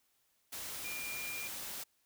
sine tone in noise, 2400 Hz, D7, 37 cents sharp, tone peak -41 dBFS, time 0.84-1.48 s, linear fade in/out 10 ms, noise white, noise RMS -43 dBFS, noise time 0.52-1.84 s, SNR -1 dB, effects white hiss -75 dBFS RMS until 2.05 s

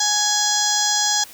harmonic tone, 834 Hz, G#5, 7 cents sharp, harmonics 1 / 2 / 4 / 5 / 6 / 7 / 8 / 9, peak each -25 / -27 / -25 / -27 / -24 / -24 / -24 / -27 dBFS, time 0-1.24 s, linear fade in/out 5 ms, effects white hiss -42 dBFS RMS until 1.33 s

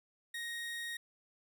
30% pulse tone, 1872 Hz, A#6, 7 cents sharp, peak -36 dBFS, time 0.34-0.97 s, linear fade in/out 5 ms, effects none

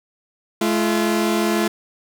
sawtooth tone pair together, 214.3 / 342.6 Hz, A3 / F4, -45 / -33 cents, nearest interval minor sixth, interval 812 cents, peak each -16 dBFS, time 0.61-1.68 s, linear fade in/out 5 ms, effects none

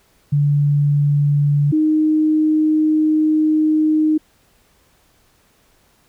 sine tone pair in turn, 144.7 / 309.7 Hz, D3 / D#4, -25 / -8 cents, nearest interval octave + minor second, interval 1317 cents, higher second, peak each -12 dBFS, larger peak neither, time 0.32-1.72 / 1.72-4.18 s, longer second, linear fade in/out 10 ms, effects pink hiss -57 dBFS RMS until 6.08 s

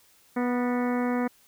harmonic tone with a mistuned harmonic, 245.4 Hz, B3, 11 cents flat, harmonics 1 / 2 / 3 / 4 / 5 / 6 / 7 / 8 / 9, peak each -25 / -31 / -35 / -37 / -39 / -41 / -42 / -43 / -44 dBFS, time 0.36-1.28 s, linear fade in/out 10 ms, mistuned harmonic 7, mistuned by +48 cents, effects white hiss -60 dBFS RMS until 1.47 s

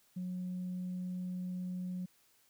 sine tone, 181.8 Hz, F#3, 30 cents flat, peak -35 dBFS, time 0.16-2.06 s, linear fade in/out 10 ms, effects tanh soft clip ceiling -33 dBFS + white hiss -69 dBFS RMS until 2.49 s

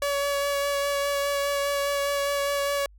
sawtooth tone with vibrato, 566 Hz, C#5, 36 cents sharp, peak -20 dBFS, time 0.02-2.86 s, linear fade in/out 2 ms, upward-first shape sine, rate 4.9 Hz, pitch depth 12 cents each way, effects added 50 Hz sine -49 dBFS peak until 2.98 s

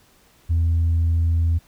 sine tone, 83 Hz, E2, 12 cents sharp, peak -14 dBFS, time 0.49-1.59 s, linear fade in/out 20 ms, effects tanh soft clip ceiling -14 dBFS + pink hiss -56 dBFS RMS until 1.67 s

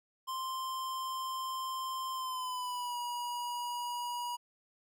square tone with pitch glide, 1046.5 to 965.2 Hz, C6 to B5, 0 to -40 cents, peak -36 dBFS, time 0.27-4.37 s, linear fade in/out 20 ms, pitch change -140 cents, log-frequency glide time 2.13-2.97 s, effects none

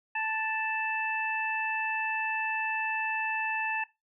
harmonic tone, 880 Hz, A5, in tune, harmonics 1 / 2 / 3, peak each -33 / -33 / -33 dBFS, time 0.15-3.84 s, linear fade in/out 5 ms, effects noise-tail reverb RT60 0.2 s tail -18 dB re dry

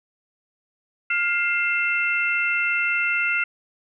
sine tone cluster, 1409 / 2109 / 2684 Hz, F6 / C7 / E7, +15 / +13 / +31 cents, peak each -24 dBFS, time 1.1-3.44 s, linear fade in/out 5 ms, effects none

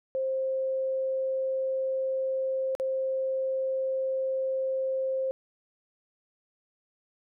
sine tone with dropouts, 528 Hz, C5, 16 cents sharp, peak -26 dBFS, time 0.15-5.31 s, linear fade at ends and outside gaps 0 ms, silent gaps 2.751-2.799 s, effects none

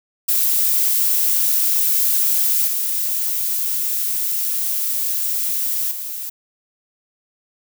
violet noise with level steps, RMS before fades -17 / -21 / -28 dBFS, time 0.28-6.3 s, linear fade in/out 10 ms, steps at 2.67 / 5.91 s, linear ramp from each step 5 ms, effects none

